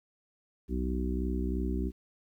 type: harmonic tone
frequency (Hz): 63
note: B1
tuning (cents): +35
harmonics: 1 / 3 / 4 / 5 / 6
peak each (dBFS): -31 / -36 / -37 / -38 / -39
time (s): 0.68-1.92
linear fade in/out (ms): 50
effects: 11-bit